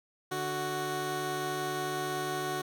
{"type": "tone pair together", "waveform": "15% pulse", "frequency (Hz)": [147, 370.4], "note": ["D3", "F#4"], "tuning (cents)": [2, 2], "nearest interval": "octave + major third", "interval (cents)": 1600, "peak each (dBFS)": [-32, -26], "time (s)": [0.31, 2.62], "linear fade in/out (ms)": 10, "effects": []}